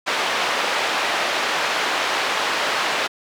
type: band-pass noise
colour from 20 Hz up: pink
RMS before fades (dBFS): -22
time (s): 0.06-3.08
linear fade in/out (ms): 20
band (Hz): 660 to 3700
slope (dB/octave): 12
effects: none